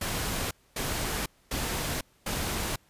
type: noise bursts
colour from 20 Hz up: pink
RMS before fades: -31 dBFS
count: 4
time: 0.01-2.76 s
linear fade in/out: 5 ms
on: 500 ms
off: 250 ms
effects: pink hiss -64 dBFS RMS until 2.89 s + resampled to 32000 Hz